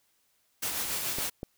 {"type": "noise with tremolo", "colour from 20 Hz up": "white", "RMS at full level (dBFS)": -31, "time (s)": [0.62, 1.3], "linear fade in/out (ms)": 10, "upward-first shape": "sine", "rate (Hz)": 7, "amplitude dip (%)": 35}
{"type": "clicks", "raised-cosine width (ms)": 2, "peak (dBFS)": -22, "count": 2, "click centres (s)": [1.185, 1.431]}
{"effects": ["white hiss -71 dBFS RMS until 1.57 s"]}